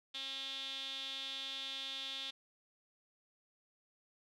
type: tone with band-pass filter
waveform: sawtooth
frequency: 269.9 Hz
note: C#4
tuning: 46 cents flat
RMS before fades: -43 dBFS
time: 0.14-2.31 s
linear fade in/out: 10 ms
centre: 3500 Hz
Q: 7.9
effects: none